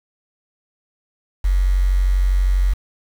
sine tone with quantisation, 46.25 Hz, F#1, in tune, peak -13 dBFS, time 1.44-2.74 s, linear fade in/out 10 ms, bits 6, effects none

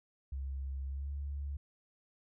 sine tone with pitch glide, 67.6 to 70.8 Hz, C#2 to C#2, -43 to +37 cents, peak -36 dBFS, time 0.32-1.57 s, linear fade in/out 5 ms, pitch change +80 cents, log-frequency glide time 0.88-1.11 s, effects none

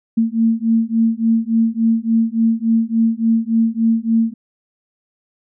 sine beating tone pair, 224.9 / 228.4 Hz, A3 / A#3, +38 / -35 cents, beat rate 3.5 Hz, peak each -16 dBFS, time 0.17-4.34 s, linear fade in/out 10 ms, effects none

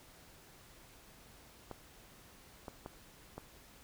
clicks, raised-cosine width 1 ms, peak -29 dBFS, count 4, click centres 1.713 / 2.682 / 2.861 / 3.38 s, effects pink hiss -59 dBFS RMS until 3.83 s

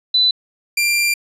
sine / sawtooth tone pair in turn, 3996 / 2376 Hz, B7 / D7, +20 / +20 cents, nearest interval major sixth, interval 900 cents, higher first, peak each -11 dBFS, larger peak neither, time 0.14-0.31 / 0.77-1.14 s, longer second, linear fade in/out 5 ms, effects resampled to 32000 Hz

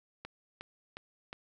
click train, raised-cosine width 0.3 ms, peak -26 dBFS, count 4, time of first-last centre 0.25-1.329 s, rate 2.78 Hz, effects none

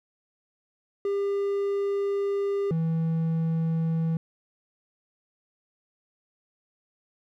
triangle tone pair in turn, 400 / 163.01 Hz, G4 / E3, +35 / -19 cents, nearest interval octave + major third, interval 1554 cents, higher first, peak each -22 / -21 dBFS, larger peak second, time 1.05-2.71 / 2.71-4.17 s, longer first, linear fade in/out 2 ms, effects none

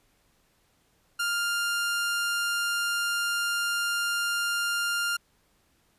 sawtooth tone, 1400 Hz, F6, 4 cents sharp, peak -22 dBFS, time 1.19-5.17 s, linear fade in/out 10 ms, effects pink hiss -67 dBFS RMS until 5.98 s + resampled to 32000 Hz

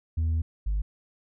sine tone pair in turn, 80.9 / 50.73 Hz, E2 / G#1, -32 / -40 cents, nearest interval minor sixth, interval 808 cents, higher first, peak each -20 / -22 dBFS, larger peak first, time 0.17-0.42 / 0.66-0.82 s, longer first, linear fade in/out 10 ms, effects tanh soft clip ceiling -22 dBFS

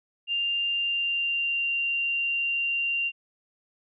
sine tone with pitch glide, 2794 to 2773 Hz, F7 to F7, 0 to -13 cents, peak -24 dBFS, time 0.27-3.12 s, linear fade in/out 50 ms, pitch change -13 cents, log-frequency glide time 0.69-1.68 s, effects none

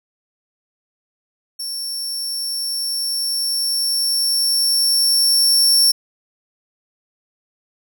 sawtooth tone with level ramp, 5450 Hz, F8, 43 cents flat, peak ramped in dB -22 to -8 dBFS, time 1.59-5.92 s, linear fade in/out 10 ms, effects none

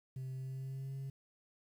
sine tone with pitch glide, 130.81 to 135.66 Hz, C3 to C#3, 0 to -37 cents, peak -37 dBFS, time 0.16-1.1 s, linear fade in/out 5 ms, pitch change +63 cents, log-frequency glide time 0.33-0.95 s, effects tanh soft clip ceiling -39 dBFS + 11-bit

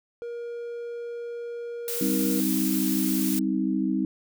triangle tone, 473 Hz, A#4, 25 cents sharp, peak -30 dBFS, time 0.22-2.4 s, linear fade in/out 0 ms
blue noise, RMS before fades -31 dBFS, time 1.88-3.39 s, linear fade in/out 0 ms
sine chord, C minor, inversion second, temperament equal with one note detuned, 196 / 261.6 / 315.7 Hz, G3 / C4 / Eb4, 0 / 0 / +25 cents, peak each -27 dBFS, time 2.01-4.05 s, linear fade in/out 2 ms
effects none

